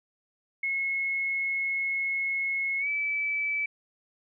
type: tone with pitch glide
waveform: sine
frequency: 2177 to 2306 Hz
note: C#7 to D7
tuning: -32 to -32 cents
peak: -26 dBFS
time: 0.63-3.66 s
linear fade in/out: 5 ms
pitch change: +100 cents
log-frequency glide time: 2.79-2.88 s
effects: none